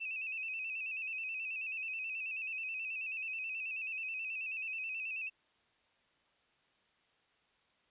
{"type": "tone with vibrato", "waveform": "sine", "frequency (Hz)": 2596, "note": "E7", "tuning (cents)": -27, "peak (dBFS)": -37, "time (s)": [0, 5.3], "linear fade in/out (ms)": 20, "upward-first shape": "square", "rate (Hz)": 9.3, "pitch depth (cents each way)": 49, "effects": ["white hiss -72 dBFS RMS until 7.9 s", "resampled to 8000 Hz"]}